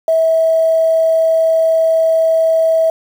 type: tone with quantisation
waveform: sine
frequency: 649 Hz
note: E5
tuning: 27 cents flat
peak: -9 dBFS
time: 0.08-2.9 s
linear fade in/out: 2 ms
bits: 6
effects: none